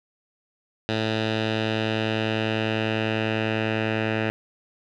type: tone with low-pass filter sweep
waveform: 10% pulse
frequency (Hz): 110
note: A2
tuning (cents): 0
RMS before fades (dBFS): -25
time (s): 0.89-4.3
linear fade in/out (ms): 0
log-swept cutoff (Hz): 3600 to 2400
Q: 2.7
effects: none